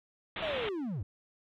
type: low-pass noise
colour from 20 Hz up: white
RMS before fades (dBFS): -38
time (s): 0.36-0.69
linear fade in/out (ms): 2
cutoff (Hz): 3700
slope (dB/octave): 96
type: linear sweep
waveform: triangle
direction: down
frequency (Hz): 663 to 78.7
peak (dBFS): -31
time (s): 0.42-1.03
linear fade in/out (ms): 5
effects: none